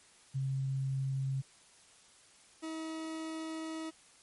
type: tone pair in turn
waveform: sine / 40% pulse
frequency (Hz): 134.5 / 319.9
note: C3 / D#4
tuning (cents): +48 / +48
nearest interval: octave + minor third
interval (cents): 1500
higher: second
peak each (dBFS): -31 / -37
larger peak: first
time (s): 0.34-1.42 / 2.62-3.91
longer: second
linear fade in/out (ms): 20
effects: white hiss -61 dBFS RMS until 4.22 s + MP3 48 kbps